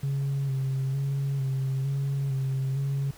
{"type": "tone with vibrato", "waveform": "sine", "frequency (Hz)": 136, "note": "C#3", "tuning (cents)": -33, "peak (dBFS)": -23, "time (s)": [0.03, 3.11], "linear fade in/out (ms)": 5, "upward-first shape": "square", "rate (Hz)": 1.1, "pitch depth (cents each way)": 29, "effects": ["tanh soft clip ceiling -23 dBFS", "pink hiss -51 dBFS RMS until 3.17 s"]}